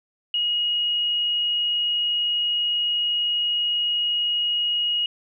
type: tone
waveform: sine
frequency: 2887 Hz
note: F#7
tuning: 43 cents flat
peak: -20 dBFS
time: 0.34-5.06 s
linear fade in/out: 2 ms
effects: none